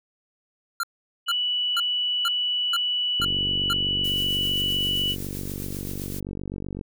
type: tone bursts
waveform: square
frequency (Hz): 1384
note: F6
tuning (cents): -16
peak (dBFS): -24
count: 7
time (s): 0.8-3.731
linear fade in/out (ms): 2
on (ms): 33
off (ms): 450
type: tone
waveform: sine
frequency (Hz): 2955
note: F#7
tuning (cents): -3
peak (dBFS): -22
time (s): 1.26-5.16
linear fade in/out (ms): 50
type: click train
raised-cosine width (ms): 3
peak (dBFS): -20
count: 174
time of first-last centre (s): 3.2-6.812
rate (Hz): 47.9
type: noise with tremolo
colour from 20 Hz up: blue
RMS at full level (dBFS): -37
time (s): 4.04-6.2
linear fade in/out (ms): 5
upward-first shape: sine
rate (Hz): 7.7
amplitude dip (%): 40
effects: none